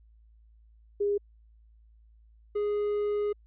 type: tone pair in turn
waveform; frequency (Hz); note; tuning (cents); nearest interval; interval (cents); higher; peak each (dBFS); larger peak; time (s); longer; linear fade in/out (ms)
sine / triangle; 407.3 / 414.4; G#4 / G#4; -34 / -4; unison; 30; second; -24; neither; 1-1.18 / 2.55-3.33; second; 10
effects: added 55 Hz sine -55 dBFS peak until 3.46 s + resampled to 8000 Hz